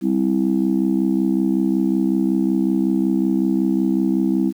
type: chord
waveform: sine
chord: C major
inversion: second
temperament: just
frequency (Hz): 196.22 / 261.6 / 327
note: G3 / C4 / E4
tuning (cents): +2 / 0 / -14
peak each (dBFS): -19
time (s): 0.01-4.53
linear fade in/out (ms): 50
effects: tanh soft clip ceiling -8 dBFS + 8-bit